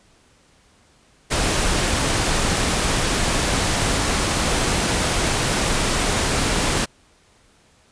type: noise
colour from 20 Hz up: pink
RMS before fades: -20 dBFS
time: 1.3-6.86 s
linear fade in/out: 20 ms
effects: pink hiss -56 dBFS RMS until 7.91 s + resampled to 22050 Hz